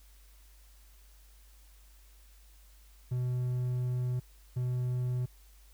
triangle tone bursts at uneven times, 124.8 Hz, B2, 19 cents sharp, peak -27 dBFS, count 2, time 3.11-4.2 / 4.56-5.26 s, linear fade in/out 10 ms, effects added 50 Hz sine -55 dBFS peak until 5.73 s + white hiss -64 dBFS RMS until 5.73 s

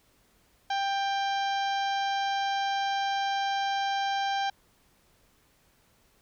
harmonic tone, 790 Hz, G5, 13 cents sharp, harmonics 1 / 2 / 3 / 4 / 5 / 6 / 7 / 8, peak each -27 / -35 / -42 / -38 / -42 / -47 / -45 / -50 dBFS, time 0.7-4.5 s, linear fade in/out 5 ms, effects pink hiss -65 dBFS RMS until 6.21 s

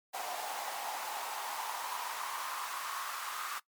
pink noise with high-pass filter sweep, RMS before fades -39 dBFS, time 0.13-3.6 s, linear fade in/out 20 ms, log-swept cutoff 730 to 1200 Hz, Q 4.2, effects noise-tail reverb RT60 0.1 s tail -19 dB re dry + MP3 96 kbps

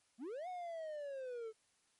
triangle linear two-way sweep, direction up then down, 204.4 to 740 to 431.3 Hz, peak -40 dBFS, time 0.18-1.53 s, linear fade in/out 50 ms, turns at 0.48 s, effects white hiss -75 dBFS RMS until 1.99 s + MP3 48 kbps

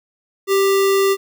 sine tone with sample-and-hold, 390.7 Hz, G4, 6 cents flat, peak -12 dBFS, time 0.47-1.17 s, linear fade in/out 50 ms, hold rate 1575 Hz, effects none

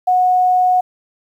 sine tone, 732 Hz, F#5, 19 cents flat, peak -10 dBFS, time 0.07-0.81 s, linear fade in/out 10 ms, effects 8-bit

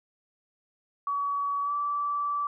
sine tone with pitch glide, 1134 to 1159.2 Hz, C#6 to D6, +39 to -23 cents, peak -26 dBFS, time 1.07-2.47 s, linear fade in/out 2 ms, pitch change +38 cents, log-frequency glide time 1.63-1.72 s, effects none

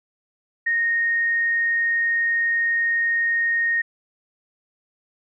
sine tone, 1856 Hz, A#6, 8 cents flat, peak -18 dBFS, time 0.66-3.82 s, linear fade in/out 10 ms, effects none

